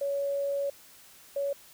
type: tone pair in turn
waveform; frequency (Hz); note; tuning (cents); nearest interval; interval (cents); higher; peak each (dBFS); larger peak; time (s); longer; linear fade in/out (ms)
sine; 561 / 561; C#5 / C#5; +21 / +21; unison; 0; neither; -27; neither; 0.01-0.7 / 1.36-1.53; first; 5
effects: white hiss -54 dBFS RMS until 1.73 s